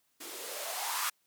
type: noise with band-pass filter sweep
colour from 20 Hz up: violet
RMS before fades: -37 dBFS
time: 0.2-1.1 s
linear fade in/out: 10 ms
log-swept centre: 310 to 1200 Hz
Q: 4.7
effects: white hiss -74 dBFS RMS until 1.26 s + high-pass 80 Hz 12 dB/octave